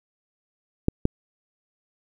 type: clicks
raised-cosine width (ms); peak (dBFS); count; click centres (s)
3; -6; 2; 0.884 / 1.054
effects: 8-bit